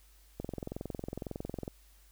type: click train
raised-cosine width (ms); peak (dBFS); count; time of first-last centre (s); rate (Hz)
2; -24; 29; 0.4-1.679; 21.9
effects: added 50 Hz sine -59 dBFS peak until 2.11 s + white hiss -65 dBFS RMS until 2.11 s